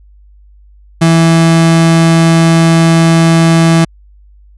35% pulse tone, 164.81 Hz, E3, in tune, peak -3 dBFS, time 1.01-3.85 s, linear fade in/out 10 ms, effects added 50 Hz sine -38 dBFS peak until 4.57 s + resampled to 24000 Hz

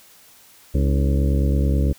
harmonic tone with a mistuned harmonic, 69.1 Hz, C#2, 5 cents flat, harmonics 1 / 2 / 3 / 4 / 5 / 6 / 7 / 8, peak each -17 / -23 / -27 / -29 / -31 / -33 / -34 / -35 dBFS, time 0.74-1.93 s, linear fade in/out 10 ms, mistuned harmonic 5, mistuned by -120 cents, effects white hiss -50 dBFS RMS until 1.98 s

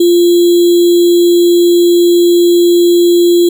sine tone with sample-and-hold, 347.3 Hz, F4, 10 cents flat, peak -4 dBFS, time 0-3.49 s, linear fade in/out 5 ms, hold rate 3675 Hz, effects none

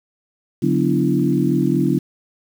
sine tone cluster, 143.5 / 183.2 / 248.7 / 292.2 / 336.6 Hz, D3 / F#3 / B3 / D4 / E4, -40 / -17 / +12 / -9 / +36 cents, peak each -21 dBFS, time 0.62-1.99 s, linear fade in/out 10 ms, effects 7-bit

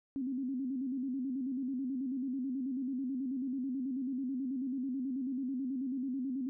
sine tone with vibrato, 261.6 Hz, C4, in tune, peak -33 dBFS, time 0.16-6.49 s, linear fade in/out 0 ms, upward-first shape square, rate 9.2 Hz, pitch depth 83 cents each way, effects none

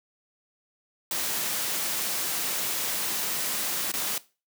white noise with dropouts, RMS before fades -29 dBFS, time 1.11-4.18 s, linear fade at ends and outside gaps 2 ms, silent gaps 3.918-3.937 s, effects noise-tail reverb RT60 0.3 s tail -18 dB re dry + high-pass 150 Hz 12 dB/octave

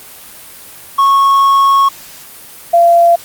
triangle / sine tone pair in turn, 1100 / 684.9 Hz, C#6 / F5, -14 / -34 cents, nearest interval minor sixth, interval 820 cents, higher first, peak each -4 dBFS, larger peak neither, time 0.98-1.89 / 2.73-3.16 s, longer first, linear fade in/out 10 ms, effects white hiss -34 dBFS RMS until 3.24 s + Opus 32 kbps

